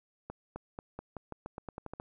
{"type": "accelerating click train", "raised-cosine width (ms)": 1, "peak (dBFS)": -26, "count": 13, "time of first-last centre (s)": [0.3, 1.999], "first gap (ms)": 260, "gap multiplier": 0.88, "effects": []}